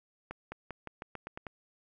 accelerating click train, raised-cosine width 0.5 ms, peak -25 dBFS, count 9, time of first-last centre 0.31-1.468 s, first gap 210 ms, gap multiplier 0.89, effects none

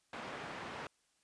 white band-pass noise, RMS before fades -45 dBFS, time 0.13-0.87 s, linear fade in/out 2 ms, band 110 to 1600 Hz, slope 12 dB/octave, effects white hiss -75 dBFS RMS until 1.23 s + resampled to 22050 Hz

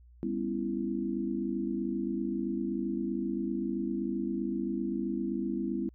sine chord, C# half-diminished seventh, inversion second, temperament just, 199.57 / 249.5 / 277.2 / 332.6 Hz, G3 / B3 / C#4 / E4, +31 / +18 / 0 / +16 cents, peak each -35 / -35 / -38 / -34 dBFS, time 0.23-5.89 s, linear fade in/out 0 ms, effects added 60 Hz sine -53 dBFS peak until 5.94 s

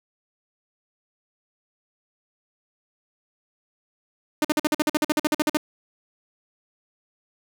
sawtooth tone bursts, 303.5 Hz, D#4, 43 cents flat, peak -14 dBFS, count 16, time 4.42-5.571 s, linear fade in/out 2 ms, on 26 ms, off 49 ms, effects none

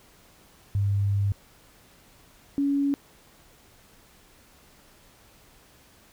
sine tone pair in turn, 100 / 281.2 Hz, G2 / C#4, +35 / +25 cents, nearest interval octave + tritone, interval 1790 cents, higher second, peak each -21 dBFS, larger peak neither, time 0.75-1.32 / 2.58-2.94 s, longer first, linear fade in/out 0 ms, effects pink hiss -56 dBFS RMS until 6.12 s

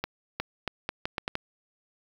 accelerating click train, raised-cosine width 0.3 ms, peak -13 dBFS, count 8, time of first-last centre 0.04-1.354 s, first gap 360 ms, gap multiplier 0.77, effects 7-bit

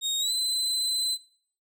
30% pulse tone with pitch glide, 3729 to 4043 Hz, A#7 to B7, 0 to +40 cents, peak -22 dBFS, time 0.01-1.18 s, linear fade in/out 50 ms, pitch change +140 cents, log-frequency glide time 0.19-0.32 s, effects noise-tail reverb RT60 0.5 s tail -18 dB re dry

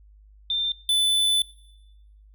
sine / square tone pair in turn, 3585 / 3501 Hz, A7 / A7, +32 / -9 cents, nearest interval unison, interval 41 cents, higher first, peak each -22 / -19 dBFS, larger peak second, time 0.5-0.72 / 0.89-1.42 s, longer second, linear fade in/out 2 ms, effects noise-tail reverb RT60 1.0 s tail -22 dB re dry + added 51 Hz sine -49 dBFS peak until 2.34 s

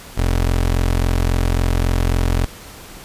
25% pulse tone, 43.65 Hz, F1, in tune, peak -11 dBFS, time 0.17-2.46 s, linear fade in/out 10 ms, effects pink hiss -38 dBFS RMS until 3.04 s + resampled to 32000 Hz

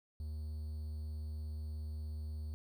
triangle tone with quantisation, 76.4 Hz, D#2, 31 cents flat, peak -37 dBFS, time 0.2-2.54 s, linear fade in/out 0 ms, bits 11, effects none

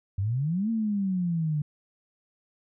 sine exponential two-way sweep, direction up then down, 92.3 to 230.2 to 146.3 Hz, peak -24 dBFS, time 0.18-1.62 s, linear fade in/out 5 ms, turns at 0.7 s, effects none

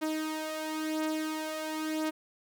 sawtooth beating tone pair, 311.5 / 312.47 Hz, D#4 / D#4, +2 / +7 cents, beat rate 0.97 Hz, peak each -33 / -29 dBFS, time 0.01-2.11 s, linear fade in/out 20 ms, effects none

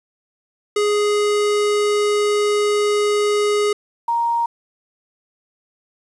square / sine tone pair in turn, 415.3 / 935 Hz, G#4 / A#5, 0 / +5 cents, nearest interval octave + major second, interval 1405 cents, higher second, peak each -16 dBFS, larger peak neither, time 0.76-3.73 / 4.08-4.46 s, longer first, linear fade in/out 5 ms, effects resampled to 24000 Hz + 8-bit

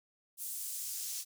pink noise with high-pass filter sweep, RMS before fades -40 dBFS, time 0.37-1.25 s, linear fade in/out 50 ms, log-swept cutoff 9400 to 5700 Hz, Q 1.1, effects none

